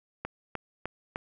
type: click train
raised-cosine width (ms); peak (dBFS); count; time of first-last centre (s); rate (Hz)
0.5; -18; 4; 0.25-1.159; 3.3
effects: none